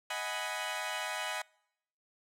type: chord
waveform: 15% pulse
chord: G# minor seventh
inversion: second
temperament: equal with one note detuned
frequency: 625.9 / 740 / 830.6 / 987.8 Hz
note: D#5 / F#5 / G#5 / B5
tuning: +10 / 0 / 0 / 0 cents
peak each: -34 dBFS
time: 0.1-1.42 s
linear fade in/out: 5 ms
effects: noise-tail reverb RT60 0.8 s tail -26 dB re dry + low-pass 12000 Hz 12 dB/octave